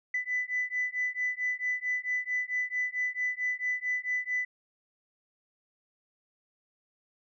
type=beating tone pair; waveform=sine; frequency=1993 / 1997.5 Hz; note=B6 / B6; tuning=+15 / +19 cents; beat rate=4.5 Hz; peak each=-31 dBFS; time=0.14-4.45 s; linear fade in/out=5 ms; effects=tanh soft clip ceiling -22 dBFS